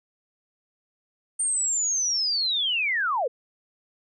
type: linear sweep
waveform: sine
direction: down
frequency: 8870 to 440 Hz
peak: -22 dBFS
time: 1.39-3.28 s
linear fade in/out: 10 ms
effects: none